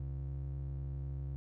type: ring-modulated tone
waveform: triangle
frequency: 101.4 Hz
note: G#2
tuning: 41 cents flat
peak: -32 dBFS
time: 0-1.36 s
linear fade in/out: 0 ms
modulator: 34 Hz
effects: none